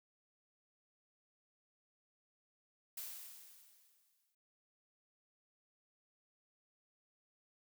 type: noise with exponential decay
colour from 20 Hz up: blue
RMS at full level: -44 dBFS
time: 2.97-4.35 s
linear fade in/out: 5 ms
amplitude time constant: 300 ms
effects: none